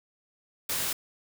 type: noise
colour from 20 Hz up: white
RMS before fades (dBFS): -30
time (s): 0.69-0.93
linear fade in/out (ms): 5
effects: none